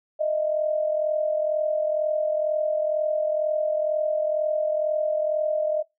sine tone pair together, 613.9 / 656 Hz, D#5 / E5, -23 / -9 cents, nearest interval minor second, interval 114 cents, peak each -22 / -28 dBFS, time 0.19-5.83 s, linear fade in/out 20 ms, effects noise-tail reverb RT60 0.2 s tail -24 dB re dry

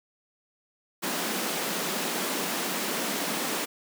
pink high-pass noise, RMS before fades -30 dBFS, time 1.02-3.66 s, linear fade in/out 20 ms, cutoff 180 Hz, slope 48 dB/octave, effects none

